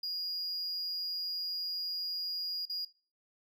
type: tone with dropouts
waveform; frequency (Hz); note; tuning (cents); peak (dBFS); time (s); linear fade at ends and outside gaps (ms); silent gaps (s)
triangle; 4864; D#8; -40; -33; 0.03-2.85; 5; 2.655-2.696
effects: noise-tail reverb RT60 0.4 s tail -21 dB re dry